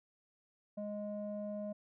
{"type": "tone with low-pass filter", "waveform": "square", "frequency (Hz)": 207.7, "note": "G#3", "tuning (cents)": 0, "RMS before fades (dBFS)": -41, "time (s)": [0.77, 1.73], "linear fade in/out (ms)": 10, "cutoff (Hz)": 590, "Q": 4.1, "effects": []}